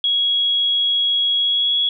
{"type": "tone with pitch glide", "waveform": "sine", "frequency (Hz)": [3322, 3351], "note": ["G#7", "G#7"], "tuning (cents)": [0, 15], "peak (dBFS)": -15, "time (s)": [0.04, 1.89], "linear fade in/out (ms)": 2, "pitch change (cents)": 15, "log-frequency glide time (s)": [1.38, 1.76], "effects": []}